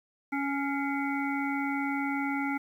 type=harmonic tone with a mistuned harmonic; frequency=278.5 Hz; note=C#4; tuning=8 cents sharp; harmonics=1 / 3 / 5 / 7 / 8; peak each=-30 / -35 / -37 / -38 / -39 dBFS; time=0.32-2.58 s; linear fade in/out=10 ms; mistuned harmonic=7; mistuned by=+81 cents; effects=10-bit